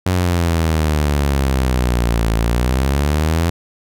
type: exponential two-way sweep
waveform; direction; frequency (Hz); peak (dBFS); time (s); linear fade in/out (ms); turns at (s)
sawtooth; down then up; 92.7 to 55 to 86; -10; 0.06-3.5; 5; 2.34
effects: none